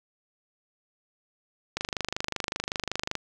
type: click train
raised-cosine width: 0.2 ms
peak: -11 dBFS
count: 36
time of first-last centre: 1.77-3.153 s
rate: 25.3 Hz
effects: none